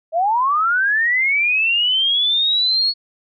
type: linear sweep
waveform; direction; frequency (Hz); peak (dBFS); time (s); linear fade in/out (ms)
sine; up; 622.3 to 4387; -14; 0.12-2.94; 50
effects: none